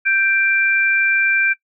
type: tone pair together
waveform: sine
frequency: 1568 / 2362 Hz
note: G6 / D7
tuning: 0 / +9 cents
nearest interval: perfect fifth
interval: 709 cents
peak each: -16 dBFS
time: 0.05-1.54 s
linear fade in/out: 20 ms
effects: noise-tail reverb RT60 0.1 s tail -20 dB re dry